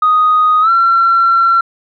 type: tone with pitch glide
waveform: sine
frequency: 1246 to 1358.8 Hz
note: D#6 to F6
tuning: +2 to -48 cents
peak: -6 dBFS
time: 0.02-1.61 s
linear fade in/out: 5 ms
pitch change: +150 cents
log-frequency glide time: 0.61-0.7 s
effects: tanh soft clip ceiling -3 dBFS